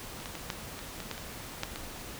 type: clicks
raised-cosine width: 0.2 ms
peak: -28 / -21 / -23 / -15 / -25 / -21 / -18 / -25 / -13 / -20 dBFS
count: 10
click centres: 0.201 / 0.258 / 0.353 / 0.502 / 0.791 / 1.003 / 1.113 / 1.179 / 1.634 / 1.759 s
effects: pink hiss -43 dBFS RMS until 2.19 s

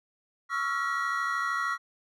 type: tone cluster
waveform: triangle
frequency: 1119 / 1322 / 1395 / 1918 Hz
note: C#6 / E6 / F6 / A#6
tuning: +16 / +5 / -2 / +49 cents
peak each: -31 dBFS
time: 0.49-1.78 s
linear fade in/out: 50 ms
effects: none

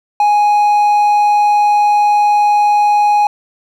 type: tone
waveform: triangle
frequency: 830.6 Hz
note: G#5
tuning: in tune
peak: -6 dBFS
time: 0.2-3.27 s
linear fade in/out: 2 ms
effects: none

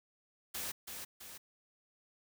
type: noise with echo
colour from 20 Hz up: white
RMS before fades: -40 dBFS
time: 0.54-0.72 s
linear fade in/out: 10 ms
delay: 330 ms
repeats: 2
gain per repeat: -5 dB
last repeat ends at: 1.38 s
effects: none

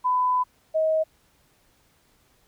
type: tone pair in turn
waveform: sine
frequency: 1002 / 632.9 Hz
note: B5 / D#5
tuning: +25 / +29 cents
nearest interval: minor sixth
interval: 796 cents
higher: first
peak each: -19 dBFS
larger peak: neither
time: 0.04-0.44 / 0.74-1.04 s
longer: first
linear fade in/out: 20 ms
effects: pink hiss -63 dBFS RMS until 2.47 s

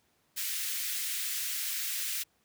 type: high-pass noise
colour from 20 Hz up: white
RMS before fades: -34 dBFS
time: 0.36-2.24 s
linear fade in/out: 20 ms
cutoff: 1700 Hz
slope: 24 dB/octave
effects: pink hiss -71 dBFS RMS until 2.44 s + high-pass 80 Hz 12 dB/octave

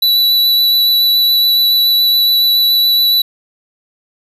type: tone with vibrato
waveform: square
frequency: 3951 Hz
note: B7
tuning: in tune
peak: -9 dBFS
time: 0.02-3.22 s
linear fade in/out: 5 ms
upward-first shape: triangle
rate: 7.1 Hz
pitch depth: 12 cents each way
effects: none

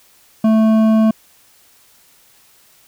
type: tone with hard clipping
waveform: sine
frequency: 220 Hz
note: A3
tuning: in tune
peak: -11 dBFS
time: 0.44-1.11 s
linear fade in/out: 5 ms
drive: 9 dB
effects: white hiss -51 dBFS RMS until 2.87 s

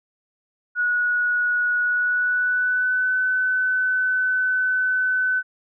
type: tone with pitch glide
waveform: sine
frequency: 1460 to 1509.7 Hz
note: F#6 to F#6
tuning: -24 to +34 cents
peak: -18 dBFS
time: 0.75-5.43 s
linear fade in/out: 50 ms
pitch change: +58 cents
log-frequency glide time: 1.82-3.14 s
effects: none

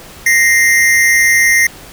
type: tone pair together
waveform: square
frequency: 1867 / 2086 Hz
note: A#6 / C7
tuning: +2 / -6 cents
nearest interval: major second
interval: 192 cents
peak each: -11 dBFS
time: 0.26-1.67 s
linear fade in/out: 5 ms
effects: pink hiss -35 dBFS RMS until 1.92 s

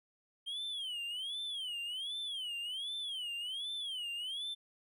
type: tone with vibrato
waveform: triangle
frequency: 3145 Hz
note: G7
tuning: 5 cents sharp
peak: -36 dBFS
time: 0.46-4.55 s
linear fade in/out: 20 ms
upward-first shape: sine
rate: 1.3 Hz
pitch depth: 210 cents each way
effects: none

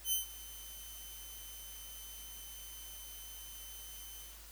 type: tone with ADSR envelope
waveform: 5% pulse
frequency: 3061 Hz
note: G7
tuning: 42 cents flat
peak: -21 dBFS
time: 0.04-4.42 s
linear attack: 82 ms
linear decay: 130 ms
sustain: -19 dB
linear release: 220 ms
effects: added 52 Hz sine -55 dBFS peak until 4.51 s + white hiss -55 dBFS RMS until 4.51 s

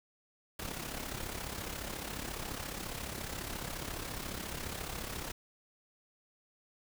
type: noise with amplitude modulation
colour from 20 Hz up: pink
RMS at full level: -38 dBFS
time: 0.59-5.32 s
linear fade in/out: 5 ms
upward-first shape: sine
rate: 34.4 Hz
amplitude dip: 60%
effects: none

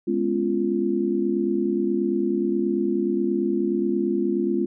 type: chord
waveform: sine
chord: C# dominant seventh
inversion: second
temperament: just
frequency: 207.9 / 249.5 / 277.2 / 346.5 Hz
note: G#3 / B3 / C#4 / E#4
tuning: +2 / +18 / 0 / -14 cents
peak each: -26 / -28 / -28 / -23 dBFS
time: 0.07-4.66 s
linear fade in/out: 10 ms
effects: none

